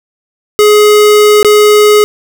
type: tone with dropouts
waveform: square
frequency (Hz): 420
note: G#4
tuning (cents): +19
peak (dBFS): -3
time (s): 0.59-2.04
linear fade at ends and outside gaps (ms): 0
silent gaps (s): 1.429-1.447
effects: none